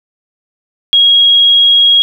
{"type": "tone", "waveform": "sine", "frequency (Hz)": 3293, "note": "G#7", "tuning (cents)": -15, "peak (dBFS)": -4, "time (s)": [0.93, 2.02], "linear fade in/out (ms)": 0, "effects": ["7-bit"]}